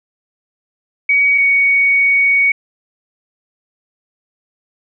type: tone pair in turn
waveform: sine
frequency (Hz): 2257 / 2236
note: C#7 / C#7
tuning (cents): +31 / +14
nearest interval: unison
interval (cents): 17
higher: first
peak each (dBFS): -9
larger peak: neither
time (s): 1.09-1.38 / 1.38-2.52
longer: second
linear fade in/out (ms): 5
effects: none